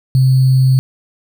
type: tone with sample-and-hold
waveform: sine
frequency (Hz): 130.9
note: C3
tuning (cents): +1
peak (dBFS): -7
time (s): 0.15-0.79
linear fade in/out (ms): 0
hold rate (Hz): 4410
effects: none